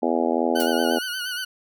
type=harmonic tone; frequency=83 Hz; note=E2; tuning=12 cents sharp; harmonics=3 / 4 / 5 / 6 / 7 / 8 / 9 / 10; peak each=-25 / -26 / -27 / -28 / -28 / -29 / -30 / -30 dBFS; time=0.02-0.99 s; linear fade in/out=10 ms
type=tone with vibrato; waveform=20% pulse; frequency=1480 Hz; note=F#6; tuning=in tune; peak=-22 dBFS; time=0.55-1.45 s; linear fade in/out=10 ms; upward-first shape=sine; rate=8.5 Hz; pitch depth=60 cents each way
type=noise with exponential decay; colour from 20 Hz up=blue; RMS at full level=-26 dBFS; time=0.6-0.74 s; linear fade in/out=0 ms; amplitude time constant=29 ms
effects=none